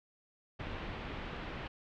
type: low-pass noise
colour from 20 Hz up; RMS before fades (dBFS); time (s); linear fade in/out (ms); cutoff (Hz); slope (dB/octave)
pink; -42; 0.59-1.68; 10; 3200; 24
effects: none